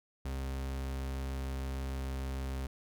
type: tone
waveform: 40% pulse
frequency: 66.6 Hz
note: C2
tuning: 31 cents sharp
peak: -34 dBFS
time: 0.25-2.67 s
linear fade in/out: 5 ms
effects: none